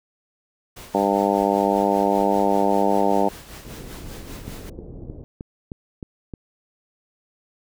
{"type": "noise with tremolo", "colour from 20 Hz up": "pink", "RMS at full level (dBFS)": -39, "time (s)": [0.76, 4.7], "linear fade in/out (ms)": 10, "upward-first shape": "sine", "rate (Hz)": 5.1, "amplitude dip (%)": 50}
{"type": "harmonic tone", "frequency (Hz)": 99.8, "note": "G2", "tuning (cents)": 32, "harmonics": [2, 3, 4, 5, 6, 7, 8, 9], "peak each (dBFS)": [-25, -25, -25, -25, -25, -25, -25, -25], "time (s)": [0.94, 3.29], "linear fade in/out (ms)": 10}
{"type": "low-pass noise", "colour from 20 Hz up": "pink", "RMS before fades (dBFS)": -38, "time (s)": [3.65, 5.24], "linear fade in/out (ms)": 0, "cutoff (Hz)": 500, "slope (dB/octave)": 24}
{"type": "click train", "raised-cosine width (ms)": 3, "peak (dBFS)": -20, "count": 7, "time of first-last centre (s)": [4.48, 6.338], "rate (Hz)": 3.23}
{"effects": []}